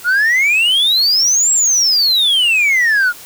sine exponential two-way sweep, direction up then down, 1396.9 to 7700 to 1396.9 Hz, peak -7 dBFS, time 0.04-3.13 s, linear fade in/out 50 ms, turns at 1.52 s, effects tanh soft clip ceiling -9 dBFS + white hiss -36 dBFS RMS until 3.25 s

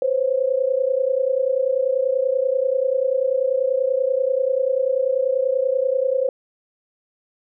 sine tone pair together, 509 / 539.3 Hz, C5 / C#5, -48 / -48 cents, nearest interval minor second, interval 100 cents, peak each -20 dBFS, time 0.02-6.29 s, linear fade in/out 2 ms, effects none

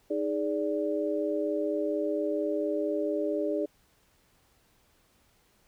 sine tone cluster, 311.1 / 415.4 / 582 Hz, D#4 / G#4 / D5, 0 / 0 / -16 cents, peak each -31 dBFS, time 0.1-3.66 s, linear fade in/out 10 ms, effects pink hiss -66 dBFS RMS until 5.67 s

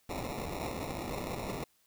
white noise with sample-and-hold, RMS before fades -38 dBFS, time 0.09-1.64 s, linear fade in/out 2 ms, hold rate 1575 Hz, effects white hiss -70 dBFS RMS until 1.86 s

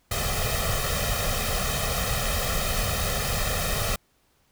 pink noise with comb filter, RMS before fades -26 dBFS, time 0.11-3.96 s, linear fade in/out 5 ms, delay 1.6 ms, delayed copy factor +0.9, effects pink hiss -66 dBFS RMS until 4.51 s

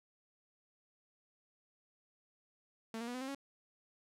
sawtooth tone with pitch steps, 224.6 / 234.1 / 244.1 / 254.4 / 265.3 / 276.5 Hz, A3 / A#3 / B3 / C4 / C4 / C#4, +36 / +8 / -20 / -48 / +24 / -4 cents, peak -36 dBFS, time 2.94-3.348 s, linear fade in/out 2 ms, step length 68 ms, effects low-pass 11000 Hz 12 dB/octave

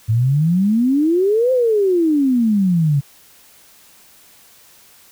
sine exponential two-way sweep, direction up then down, 106.3 to 524 to 136.5 Hz, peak -12 dBFS, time 0.08-3.01 s, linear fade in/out 20 ms, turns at 1.52 s, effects white hiss -48 dBFS RMS until 5.11 s

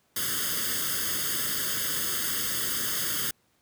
white noise with comb filter, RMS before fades -29 dBFS, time 0.16-3.31 s, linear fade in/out 5 ms, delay 0.61 ms, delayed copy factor +1, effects pink hiss -68 dBFS RMS until 3.61 s + high-pass 80 Hz 12 dB/octave

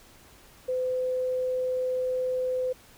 sine tone, 509 Hz, C5, 48 cents flat, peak -25 dBFS, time 0.68-2.73 s, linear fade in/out 10 ms, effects pink hiss -54 dBFS RMS until 2.97 s

